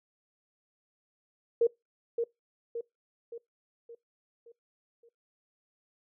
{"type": "tone with echo", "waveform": "sine", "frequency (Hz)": 466.2, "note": "A#4", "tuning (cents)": 0, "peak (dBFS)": -20, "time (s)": [1.61, 1.67], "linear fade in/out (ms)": 5, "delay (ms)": 570, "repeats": 6, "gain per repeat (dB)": -6, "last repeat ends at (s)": 5.09, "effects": ["noise-tail reverb RT60 0.2 s tail -24 dB re dry"]}